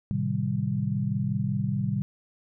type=chord; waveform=sine; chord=A half-diminished seventh; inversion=none; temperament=equal; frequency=110 / 130.81 / 155.56 / 196 Hz; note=A2 / C3 / Eb3 / G3; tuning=0 / 0 / 0 / 0 cents; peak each=-31 / -29 / -32 / -29 dBFS; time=0.11-2.02 s; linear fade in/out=0 ms; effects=none